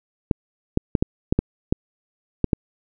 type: clicks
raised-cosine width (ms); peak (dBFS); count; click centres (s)
3; -4; 9; 0.312 / 0.774 / 0.952 / 1.025 / 1.325 / 1.39 / 1.725 / 2.443 / 2.532
effects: none